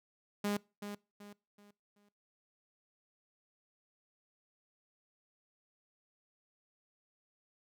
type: tone with echo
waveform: sawtooth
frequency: 204.9 Hz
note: G#3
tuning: 23 cents flat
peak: -28 dBFS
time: 0.44-0.57 s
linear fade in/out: 5 ms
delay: 380 ms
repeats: 4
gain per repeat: -9 dB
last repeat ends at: 2.09 s
effects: noise-tail reverb RT60 0.3 s tail -24 dB re dry